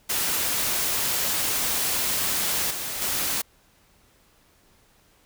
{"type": "noise with level steps", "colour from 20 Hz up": "white", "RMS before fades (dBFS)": [-25, -31, -26], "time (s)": [0.09, 3.42], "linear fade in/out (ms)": 10, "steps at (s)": [2.7, 3.01], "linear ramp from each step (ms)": 10, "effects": ["pink hiss -60 dBFS RMS until 5.25 s"]}